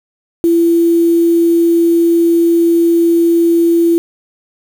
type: tone with quantisation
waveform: sine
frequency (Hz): 337.2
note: E4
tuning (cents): +39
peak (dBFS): -7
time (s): 0.44-3.98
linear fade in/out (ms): 0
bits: 5
effects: none